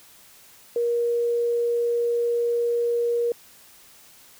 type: tone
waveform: sine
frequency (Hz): 473.3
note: A#4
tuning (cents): +26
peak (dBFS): -20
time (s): 0.76-3.32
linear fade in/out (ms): 2
effects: white hiss -51 dBFS RMS until 4.39 s